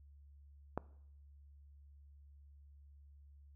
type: click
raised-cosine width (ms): 1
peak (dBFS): -22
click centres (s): 0.776
effects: noise-tail reverb RT60 0.7 s tail -21 dB re dry + added 71 Hz sine -57 dBFS peak until 3.55 s